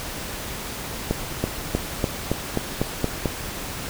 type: accelerating click train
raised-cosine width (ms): 2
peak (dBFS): -7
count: 9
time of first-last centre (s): 1.11-3.257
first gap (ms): 330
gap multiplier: 0.94
effects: pink hiss -32 dBFS RMS until 3.89 s